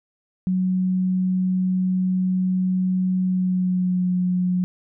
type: tone with pitch glide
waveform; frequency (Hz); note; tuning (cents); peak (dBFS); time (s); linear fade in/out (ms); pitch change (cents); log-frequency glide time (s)
sine; 185 to 181.09; F#3 to F#3; 0 to -37; -18; 0.47-4.64; 0; -37; 3.22-4.11
effects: none